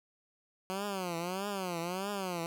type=tone with vibrato; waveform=10% pulse; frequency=185 Hz; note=F#3; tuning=in tune; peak=-26 dBFS; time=0.7-2.46 s; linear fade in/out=0 ms; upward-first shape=triangle; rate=1.6 Hz; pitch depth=200 cents each way; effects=none

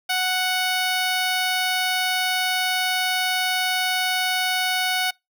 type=tone; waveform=10% pulse; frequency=740 Hz; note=F#5; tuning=in tune; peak=-12 dBFS; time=0.09-5.11 s; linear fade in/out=10 ms; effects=noise-tail reverb RT60 0.2 s tail -26 dB re dry

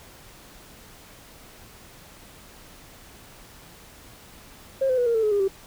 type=tone with pitch steps; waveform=sine; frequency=536 / 511.8 / 488.7 / 466.6 / 445.5 / 425.4 / 406.2 / 387.9 Hz; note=C5 / C5 / B4 / A#4 / A4 / G#4 / G#4 / G4; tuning=+42 / -38 / -18 / +2 / +22 / +42 / -38 / -18 cents; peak=-18 dBFS; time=4.81-5.482 s; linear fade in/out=10 ms; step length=84 ms; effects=tanh soft clip ceiling -14 dBFS + pink hiss -48 dBFS RMS until 5.66 s

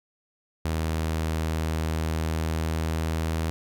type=tone with pitch glide; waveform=sawtooth; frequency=79.7 to 80.49 Hz; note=D#2 to E2; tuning=+42 to -41 cents; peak=-21 dBFS; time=0.65-3.5 s; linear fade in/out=0 ms; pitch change=+17 cents; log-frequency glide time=1.84-3.22 s; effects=none

